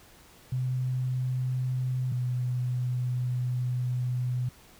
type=tone pair in turn; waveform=sine; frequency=127.7 / 124.71 Hz; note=C3 / B2; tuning=-42 / +17 cents; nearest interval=unison; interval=41 cents; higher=first; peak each=-26 dBFS; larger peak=neither; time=0.52-2.12 / 2.12-4.49 s; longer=second; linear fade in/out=5 ms; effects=pink hiss -55 dBFS RMS until 4.79 s